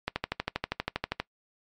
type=click train; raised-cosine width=0.3 ms; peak=-12 dBFS; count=15; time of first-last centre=0.08-1.2 s; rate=12.5 Hz; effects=noise-tail reverb RT60 0.1 s tail -21 dB re dry + MP3 96 kbps